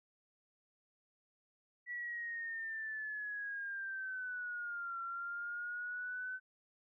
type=linear two-way sweep; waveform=sine; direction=down then up; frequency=1951 to 1362 to 1520 Hz; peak=-39 dBFS; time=1.86-6.4 s; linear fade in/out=50 ms; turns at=5 s; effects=none